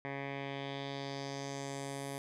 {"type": "tone with low-pass filter sweep", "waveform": "10% pulse", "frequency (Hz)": 138.59, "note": "C#3", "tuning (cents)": 0, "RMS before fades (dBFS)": -41, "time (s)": [0.05, 2.18], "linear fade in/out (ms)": 0, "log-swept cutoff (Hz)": [2000, 11000], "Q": 2.5, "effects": []}